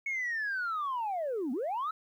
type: linear two-way sweep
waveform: sine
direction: down then up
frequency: 2217 to 228.2 to 1328 Hz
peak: -29 dBFS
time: 0.06-1.91 s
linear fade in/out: 5 ms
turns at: 1.52 s
effects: tanh soft clip ceiling -28 dBFS + 11-bit